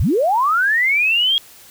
sine linear sweep, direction up, 51 to 3300 Hz, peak -13 dBFS, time 0-1.38 s, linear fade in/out 0 ms, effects white hiss -44 dBFS RMS until 1.7 s

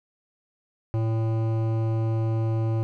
sine tone with hard clipping, 112.1 Hz, A2, 33 cents sharp, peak -24 dBFS, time 0.94-2.83 s, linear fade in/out 0 ms, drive 14 dB, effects none

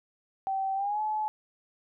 sine tone with pitch glide, 773 to 857.7 Hz, G5 to A5, -24 to -44 cents, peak -27 dBFS, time 0.47-1.28 s, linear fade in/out 0 ms, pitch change +180 cents, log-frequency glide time 0.75-1.01 s, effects none

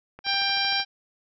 click train, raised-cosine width 0.5 ms, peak -27 dBFS, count 9, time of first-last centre 0.19-0.801 s, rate 13.1 Hz
harmonic tone, 791 Hz, G5, 15 cents sharp, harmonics 1 / 2 / 3 / 4 / 5 / 6 / 7, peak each -30 / -30 / -30 / -30 / -30 / -30 / -30 dBFS, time 0.24-0.85 s, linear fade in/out 50 ms
effects none

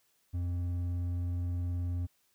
sine tone with hard clipping, 88.1 Hz, F2, 16 cents sharp, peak -32 dBFS, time 0.33-2.07 s, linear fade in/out 20 ms, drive 5 dB, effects white hiss -72 dBFS RMS until 2.34 s

